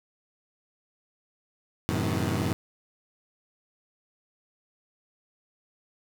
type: chord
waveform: 20% pulse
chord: F# diminished seventh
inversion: none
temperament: equal with one note detuned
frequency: 92.5 / 110 / 130.81 / 159.2 Hz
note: F#2 / A2 / C3 / Eb3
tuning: 0 / 0 / 0 / +40 cents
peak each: -25 / -26 / -28 / -27 dBFS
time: 1.89-2.53 s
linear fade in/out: 0 ms
effects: none